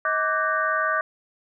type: tone cluster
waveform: sine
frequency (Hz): 632 / 1168 / 1507 / 1607 / 1845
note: D#5 / D6 / F#6 / G6 / A#6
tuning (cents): +27 / -10 / +31 / +43 / -18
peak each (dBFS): -28 / -24 / -26 / -30 / -31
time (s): 0.05-1.01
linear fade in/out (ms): 2
effects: none